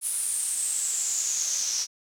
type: noise with band-pass filter sweep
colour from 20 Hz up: pink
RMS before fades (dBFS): -28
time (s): 0.01-1.87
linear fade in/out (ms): 50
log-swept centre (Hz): 10000 to 5700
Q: 8.7
effects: none